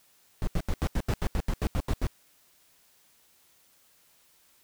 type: noise bursts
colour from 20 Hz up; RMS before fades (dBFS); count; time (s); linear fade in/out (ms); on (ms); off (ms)
brown; -26; 13; 0.42-2.068; 0; 52; 81
effects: white hiss -63 dBFS RMS until 4.63 s